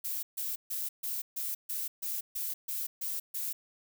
violet noise bursts, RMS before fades -35 dBFS, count 11, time 0.04-3.53 s, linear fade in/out 10 ms, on 190 ms, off 140 ms, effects none

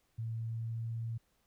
sine tone with pitch glide, 113.4 to 114.59 Hz, A#2 to A#2, -47 to -29 cents, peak -35 dBFS, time 0.18-1.18 s, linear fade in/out 10 ms, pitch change +18 cents, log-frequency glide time 0.37-0.93 s, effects pink hiss -75 dBFS RMS until 1.46 s

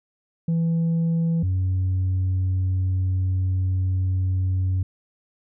sine tone pair in turn, 165.8 / 93.05 Hz, E3 / F#2, +10 / +10 cents, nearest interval minor seventh, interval 1000 cents, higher first, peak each -16 / -17 dBFS, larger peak first, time 0.48-1.43 / 1.43-4.83 s, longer second, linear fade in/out 5 ms, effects tanh soft clip ceiling -18 dBFS

